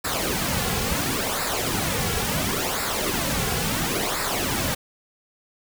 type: noise with flanger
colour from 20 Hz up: pink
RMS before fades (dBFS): -25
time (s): 0.04-4.75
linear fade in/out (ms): 10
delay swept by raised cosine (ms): 0.32 to 3.32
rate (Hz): 0.72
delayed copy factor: -0.65
effects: none